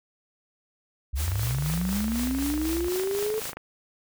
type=linear sweep; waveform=sine; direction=up; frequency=61.6 to 441.8 Hz; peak=-25 dBFS; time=1.13-3.4 s; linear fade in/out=10 ms
type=noise with tremolo; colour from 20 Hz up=white; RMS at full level=-34 dBFS; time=1.15-3.54 s; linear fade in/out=50 ms; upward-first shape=sine; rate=4 Hz; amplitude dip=55%
type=tone with pitch glide; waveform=sine; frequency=66.4 to 63.07 Hz; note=C2 to B1; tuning=+26 to +37 cents; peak=-32 dBFS; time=1.23-2.89 s; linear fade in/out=20 ms; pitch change=-89 cents; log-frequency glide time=1.4-1.66 s
type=click train; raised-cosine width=0.5 ms; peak=-22 dBFS; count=61; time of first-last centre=1.28-3.57 s; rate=26.2 Hz
effects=none